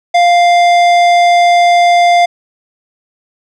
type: tone with tanh clipping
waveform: sine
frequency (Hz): 698.5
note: F5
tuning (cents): 0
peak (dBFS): -7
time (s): 0.14-2.26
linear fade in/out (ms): 10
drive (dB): 15
effects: none